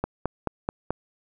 click train, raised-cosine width 1 ms, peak -11 dBFS, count 5, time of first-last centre 0.04-0.906 s, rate 4.62 Hz, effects none

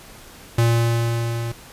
square tone with level ramp, 116.6 Hz, A#2, 1 cent sharp, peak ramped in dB -14 to -25 dBFS, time 0.58-1.52 s, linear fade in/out 5 ms, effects pink hiss -43 dBFS RMS until 1.72 s + resampled to 32000 Hz

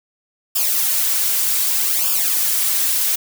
blue noise with flanger, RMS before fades -18 dBFS, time 0.55-3.16 s, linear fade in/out 10 ms, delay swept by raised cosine 0.49 to 4.69 ms, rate 0.65 Hz, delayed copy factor -0.8, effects none

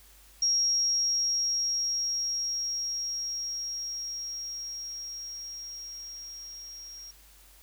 sine tone with level ramp, 5600 Hz, F8, 4 cents sharp, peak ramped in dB -22 to -42 dBFS, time 0.42-7.11 s, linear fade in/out 5 ms, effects added 50 Hz sine -57 dBFS peak until 7.62 s + white hiss -57 dBFS RMS until 7.62 s

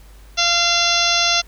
harmonic tone with a mistuned harmonic, 690 Hz, F5, 21 cents flat, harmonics 1 / 2 / 3 / 4 / 5 / 6 / 7 / 8 / 9, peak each -24 / -23 / -26 / -22 / -21 / -23 / -24 / -23 / -24 dBFS, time 0.37-1.42 s, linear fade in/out 20 ms, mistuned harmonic 4, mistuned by -16 cents, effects added 50 Hz sine -41 dBFS peak until 1.47 s + pink hiss -51 dBFS RMS until 1.47 s

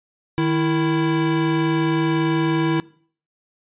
square tone pair together, 155.01 / 329.6 Hz, D#3 / E4, -6 / 0 cents, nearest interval octave + minor second, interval 1306 cents, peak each -22 / -20 dBFS, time 0.38-2.8 s, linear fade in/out 0 ms, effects noise-tail reverb RT60 0.5 s tail -21 dB re dry + resampled to 8000 Hz

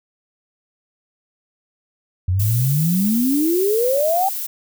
sine exponential sweep, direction up, 87.31 to 795 Hz, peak -15 dBFS, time 2.28-4.29 s, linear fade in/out 5 ms
violet noise, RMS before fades -26 dBFS, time 2.39-4.47 s, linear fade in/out 10 ms
effects none

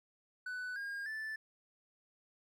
triangle tone with pitch steps, 1494 / 1619.8 / 1756.3 Hz, F#6 / G#6 / A6, +16 / -44 / -4 cents, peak -37 dBFS, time 0.46-1.36 s, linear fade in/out 5 ms, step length 300 ms, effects none

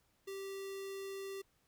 square tone with notch filter, 390.5 Hz, G4, 7 cents flat, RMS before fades -44 dBFS, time 0.27-1.42 s, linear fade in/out 10 ms, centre 910 Hz, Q 1.1, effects pink hiss -75 dBFS RMS until 1.67 s

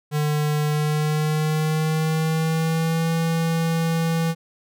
square tone with pitch glide, 150 to 164.52 Hz, D3 to E3, +37 to -3 cents, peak -20 dBFS, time 0.11-4.35 s, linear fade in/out 50 ms, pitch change +160 cents, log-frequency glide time 0.68-3.11 s, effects none

